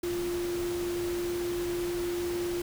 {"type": "tone in noise", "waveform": "sine", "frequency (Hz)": 349.2, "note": "F4", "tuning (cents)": 0, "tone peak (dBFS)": -29, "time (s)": [0.03, 2.62], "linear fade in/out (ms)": 5, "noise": "pink", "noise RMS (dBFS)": -40, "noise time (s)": [0.03, 2.62], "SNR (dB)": 8, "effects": []}